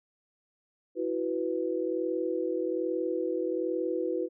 sine chord, E suspended second, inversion none, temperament just, 329.6 / 370.8 / 494.4 Hz, E4 / F#4 / B4, 0 / +4 / +2 cents, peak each -32 dBFS, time 0.95-4.29 s, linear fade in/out 50 ms, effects none

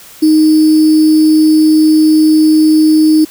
sine tone with sample-and-hold, 311.1 Hz, D#4, in tune, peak -4 dBFS, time 0.22-3.25 s, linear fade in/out 10 ms, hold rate 4900 Hz, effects white hiss -36 dBFS RMS until 3.3 s

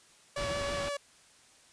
sawtooth tone with vibrato, 570 Hz, C#5, 48 cents sharp, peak -29 dBFS, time 0.36-0.97 s, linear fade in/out 5 ms, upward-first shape sine, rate 6.1 Hz, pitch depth 18 cents each way
pink low-pass noise, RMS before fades -39 dBFS, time 0.37-0.89 s, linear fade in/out 5 ms, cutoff 5600 Hz, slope 48 dB/octave
effects white hiss -60 dBFS RMS until 1.72 s + resampled to 22050 Hz

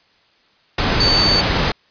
sine tone in noise, 4543 Hz, C#8, 42 cents sharp, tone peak -13 dBFS, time 1-1.41 s, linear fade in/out 5 ms, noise pink, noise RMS -17 dBFS, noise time 0.78-1.72 s, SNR +1 dB, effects white hiss -56 dBFS RMS until 1.9 s + resampled to 11025 Hz

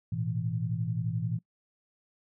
sine chord, A suspended second, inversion none, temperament equal with one note detuned, 110 / 121.49 / 164.81 Hz, A2 / B2 / E3, 0 / -28 / 0 cents, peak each -33 dBFS, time 0.12-1.39 s, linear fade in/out 5 ms, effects noise-tail reverb RT60 0.1 s tail -22 dB re dry

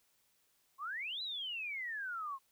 sine exponential two-way sweep, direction up then down, 1046.5 to 4053 to 1046.5 Hz, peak -38 dBFS, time 0.78-2.39 s, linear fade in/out 50 ms, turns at 1.22 s, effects white hiss -74 dBFS RMS until 2.51 s

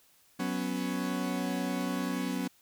40% pulse chord, F# suspended fourth, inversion none, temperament equal, 185 / 246.9 / 277.2 Hz, F#3 / B3 / C#4, 0 / 0 / 0 cents, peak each -34 dBFS, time 0.39-2.48 s, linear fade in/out 10 ms, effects white hiss -64 dBFS RMS until 2.61 s

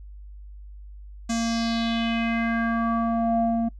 square tone with low-pass filter sweep, 230 Hz, A#3, 23 cents flat, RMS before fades -24 dBFS, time 1.29-3.69 s, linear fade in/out 10 ms, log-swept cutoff 7100 to 500 Hz, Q 3.6, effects noise-tail reverb RT60 0.1 s tail -25 dB re dry + added 50 Hz sine -39 dBFS peak until 3.79 s

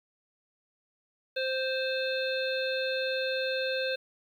harmonic tone with a mistuned harmonic, 523.3 Hz, C5, in tune, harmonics 1 / 3 / 5 / 7 / 8, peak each -30 / -35 / -37 / -38 / -39 dBFS, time 1.36-3.96 s, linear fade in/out 10 ms, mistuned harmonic 7, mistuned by -21 cents, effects 10-bit

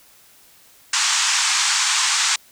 white band-pass noise, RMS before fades -19 dBFS, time 0.93-2.36 s, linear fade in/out 5 ms, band 870 to 8000 Hz, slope 48 dB/octave, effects white hiss -51 dBFS RMS until 2.51 s

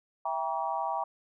sine chord, E diminished seventh, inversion none, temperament just, 659.3 / 791.1 / 949.3 / 1139.2 Hz, E5 / G5 / Bb5 / Db6, 0 / +16 / +31 / +47 cents, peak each -36 / -33 / -33 / -37 dBFS, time 0.25-1.04 s, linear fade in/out 5 ms, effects none

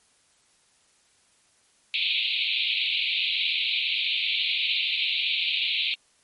pink band-pass noise, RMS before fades -26 dBFS, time 1.94-5.94 s, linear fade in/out 0 ms, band 2300 to 4100 Hz, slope 96 dB/octave, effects white hiss -63 dBFS RMS until 6.23 s + MP3 48 kbps

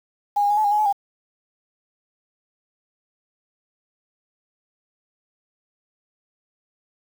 sine tone with pitch steps, 820 / 814 / 829 / 861 / 814 / 839 / 853 / 804 Hz, G#5 / G#5 / G#5 / A5 / G#5 / G#5 / G#5 / G5, -22 / -35 / -3 / -38 / -35 / +17 / +46 / +44 cents, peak -16 dBFS, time 0.36-0.928 s, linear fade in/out 10 ms, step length 71 ms, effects 7-bit

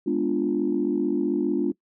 sine chord, G# diminished seventh, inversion none, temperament equal, 207.7 / 246.9 / 293.7 / 349.2 Hz, G#3 / B3 / D4 / F4, 0 / 0 / 0 / 0 cents, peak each -29 / -28 / -24 / -25 dBFS, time 0.06-1.72 s, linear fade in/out 10 ms, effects noise-tail reverb RT60 0.1 s tail -21 dB re dry + tanh soft clip ceiling -12 dBFS

